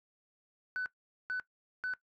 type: tone bursts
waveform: sine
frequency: 1500 Hz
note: F#6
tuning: 23 cents sharp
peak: -31 dBFS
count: 3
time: 0.76-1.937 s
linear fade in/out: 0 ms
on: 99 ms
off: 440 ms
effects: noise-tail reverb RT60 0.1 s tail -19 dB re dry + tanh soft clip ceiling -30 dBFS